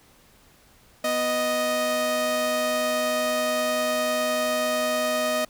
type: tone pair together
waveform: sawtooth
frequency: 247 / 622.3 Hz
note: B3 / D#5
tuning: 0 / 0 cents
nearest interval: octave + major third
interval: 1600 cents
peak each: -27 / -19 dBFS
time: 1.04-5.45 s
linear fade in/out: 5 ms
effects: pink hiss -56 dBFS RMS until 5.49 s